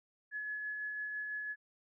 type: tone with tremolo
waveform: sine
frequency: 1701 Hz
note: G#6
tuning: 41 cents sharp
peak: -36 dBFS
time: 0.31-1.56 s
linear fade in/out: 50 ms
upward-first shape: sine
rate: 6 Hz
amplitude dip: 25%
effects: none